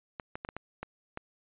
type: clicks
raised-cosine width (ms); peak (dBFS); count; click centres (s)
0.5; -22; 7; 0.198 / 0.355 / 0.449 / 0.489 / 0.566 / 0.83 / 1.174
effects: resampled to 8000 Hz